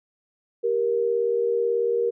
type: tone pair together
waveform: sine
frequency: 391.5 / 469.7 Hz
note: G4 / A#4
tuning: -2 / +13 cents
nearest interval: minor third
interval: 315 cents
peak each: -26 / -21 dBFS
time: 0.63-2.11 s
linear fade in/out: 20 ms
effects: none